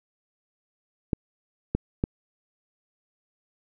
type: clicks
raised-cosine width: 3 ms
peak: -10 dBFS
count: 3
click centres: 1.132 / 1.75 / 2.039 s
effects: none